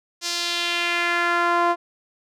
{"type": "tone with band-pass filter sweep", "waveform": "sawtooth", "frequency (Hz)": 345.8, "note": "F4", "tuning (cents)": -17, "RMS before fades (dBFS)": -22, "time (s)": [0.21, 1.76], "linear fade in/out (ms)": 50, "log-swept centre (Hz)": [5500, 890], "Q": 1.9, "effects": []}